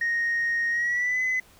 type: tone with pitch glide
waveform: sine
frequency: 1864.7 to 2022 Hz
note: A#6 to B6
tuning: 0 to +40 cents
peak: -21 dBFS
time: 0.01-1.4 s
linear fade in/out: 5 ms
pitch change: +140 cents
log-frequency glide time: 0.7-1.21 s
effects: tanh soft clip ceiling -20 dBFS + pink hiss -55 dBFS RMS until 1.59 s